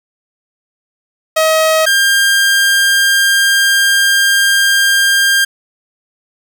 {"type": "tone pair in turn", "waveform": "sawtooth", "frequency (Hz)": [635, 1600.1], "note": ["D#5", "G6"], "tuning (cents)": [35, 35], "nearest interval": "octave + major third", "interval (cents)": 1600, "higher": "second", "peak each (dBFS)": -5, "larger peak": "neither", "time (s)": [[1.36, 1.86], [1.86, 5.45]], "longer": "second", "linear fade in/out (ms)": 10, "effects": []}